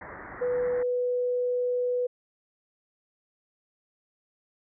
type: low-pass noise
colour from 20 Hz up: white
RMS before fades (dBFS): -42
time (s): 0.01-0.83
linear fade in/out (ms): 5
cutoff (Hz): 2000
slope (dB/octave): 96
type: tone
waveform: sine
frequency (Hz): 493.9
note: B4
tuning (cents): 0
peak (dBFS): -24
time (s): 0.41-2.07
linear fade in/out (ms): 10
effects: none